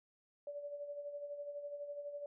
sine tone with tremolo, 578 Hz, D5, 28 cents flat, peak -40 dBFS, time 0.47-2.26 s, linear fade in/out 2 ms, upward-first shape sine, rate 12 Hz, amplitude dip 55%, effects none

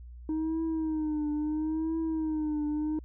sine tone with vibrato, 311.1 Hz, D#4, in tune, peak -25 dBFS, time 0.29-2.99 s, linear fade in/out 2 ms, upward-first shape triangle, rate 0.74 Hz, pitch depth 82 cents each way, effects tanh soft clip ceiling -27 dBFS + added 60 Hz sine -43 dBFS peak until 3.04 s

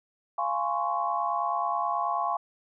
sine chord, Db major seventh, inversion first, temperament just, 693 / 831.5 / 1039.4 / 1108.7 Hz, F5 / Ab5 / C6 / Db6, -14 / +2 / -12 / 0 cents, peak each -31 / -31 / -32 / -30 dBFS, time 0.38-2.37 s, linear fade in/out 5 ms, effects none

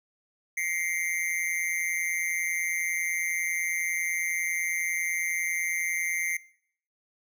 square tone with amplitude modulation, 2096 Hz, C7, 2 cents sharp, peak -24 dBFS, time 0.57-6.37 s, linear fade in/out 5 ms, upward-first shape sine, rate 170 Hz, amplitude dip 90%, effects noise-tail reverb RT60 0.6 s tail -20 dB re dry

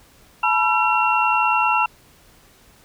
sine tone cluster, 862 / 972 / 1345 / 2734 Hz, A5 / B5 / E6 / F7, -36 / -28 / +34 / -37 cents, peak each -21 dBFS, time 0.43-1.86 s, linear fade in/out 5 ms, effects pink hiss -52 dBFS RMS until 2.84 s

